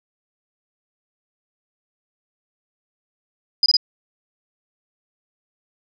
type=tone bursts; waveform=sine; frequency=4950 Hz; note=D#8; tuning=10 cents flat; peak=-12 dBFS; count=3; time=3.63-3.768 s; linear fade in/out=2 ms; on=30 ms; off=24 ms; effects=none